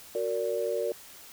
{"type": "chord", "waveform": "sine", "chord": "Gb augmented", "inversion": "none", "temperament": "just", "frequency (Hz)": [370, 462.5, 578.1], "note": ["Gb4", "Bb4", "D5"], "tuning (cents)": [0, -14, -27], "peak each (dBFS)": [-34, -30, -31], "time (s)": [0.15, 0.92], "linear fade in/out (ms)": 2, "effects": ["white hiss -49 dBFS RMS until 1.32 s"]}